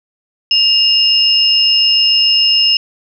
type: tone pair together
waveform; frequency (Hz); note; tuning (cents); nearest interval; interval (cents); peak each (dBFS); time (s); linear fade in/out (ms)
sine; 2826 / 5207; F7 / E8; +20 / -22; major seventh; 1058; -11; 0.51-2.77; 2
effects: none